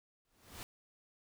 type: noise with exponential growth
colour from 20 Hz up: pink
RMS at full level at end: -43 dBFS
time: 0.25-0.63 s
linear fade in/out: 0 ms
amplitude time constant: 81 ms
effects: none